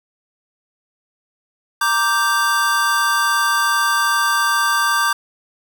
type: chord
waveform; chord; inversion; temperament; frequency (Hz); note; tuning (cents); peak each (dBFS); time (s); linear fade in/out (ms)
square; G minor; first; equal; 932.3 / 1174.7 / 1568; Bb5 / D6 / G6; 0 / 0 / 0; -24 / -19 / -19; 1.81-5.13; 5
effects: none